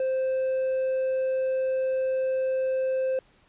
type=tone with hard clipping; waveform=triangle; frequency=523 Hz; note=C5; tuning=1 cent flat; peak=-24 dBFS; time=0-3.19 s; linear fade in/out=2 ms; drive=5 dB; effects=pink hiss -61 dBFS RMS until 3.48 s + resampled to 8000 Hz